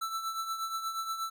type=tone with tremolo; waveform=square; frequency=1326 Hz; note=E6; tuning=10 cents sharp; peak=-31 dBFS; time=0.01-1.3 s; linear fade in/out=10 ms; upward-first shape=triangle; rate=8.4 Hz; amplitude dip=65%; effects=none